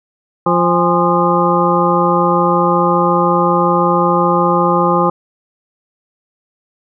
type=harmonic tone with a mistuned harmonic; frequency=174.61 Hz; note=F3; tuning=in tune; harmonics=1 / 2 / 3 / 5 / 6 / 7; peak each=-17 / -17 / -17 / -17 / -17 / -17 dBFS; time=0.46-5.1 s; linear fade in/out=5 ms; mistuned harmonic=5; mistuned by=-93 cents; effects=none